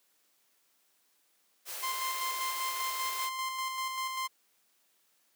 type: high-pass noise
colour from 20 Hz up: white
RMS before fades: -40 dBFS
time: 1.65-3.3 s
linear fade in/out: 50 ms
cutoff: 360 Hz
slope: 48 dB/octave
type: tone with tremolo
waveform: sawtooth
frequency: 1046.5 Hz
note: C6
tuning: in tune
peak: -28 dBFS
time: 1.82-4.28 s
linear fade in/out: 20 ms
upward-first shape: square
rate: 5.1 Hz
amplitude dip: 35%
effects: white hiss -71 dBFS RMS until 5.35 s + high-pass 200 Hz 12 dB/octave